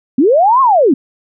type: linear two-way sweep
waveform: sine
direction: up then down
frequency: 233.1 to 1100 to 233.1 Hz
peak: -6 dBFS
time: 0.18-0.94 s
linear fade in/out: 5 ms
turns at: 0.61 s
effects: none